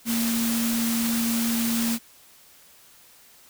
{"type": "tone in noise", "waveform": "sine", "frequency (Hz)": 231, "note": "A#3", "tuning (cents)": -16, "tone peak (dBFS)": -23, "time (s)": [0.05, 1.99], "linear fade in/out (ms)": 50, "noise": "white", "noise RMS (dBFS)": -29, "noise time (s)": [0.05, 1.99], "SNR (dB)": 3, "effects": ["white hiss -53 dBFS RMS until 3.49 s"]}